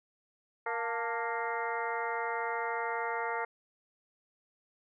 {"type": "harmonic tone with a mistuned harmonic", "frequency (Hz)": 233.1, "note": "A#3", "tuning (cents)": 0, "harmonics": [2, 3, 4, 5, 6, 7, 8, 9], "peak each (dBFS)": [-38, -40, -36, -42, -39, -49, -41, -43], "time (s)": [0.66, 3.45], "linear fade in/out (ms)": 5, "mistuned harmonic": 4, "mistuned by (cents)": -65, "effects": []}